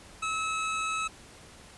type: tone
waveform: 25% pulse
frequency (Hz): 1294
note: E6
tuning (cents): -32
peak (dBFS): -25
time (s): 0.22-1.08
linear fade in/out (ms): 10
effects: pink hiss -51 dBFS RMS until 1.77 s + resampled to 24000 Hz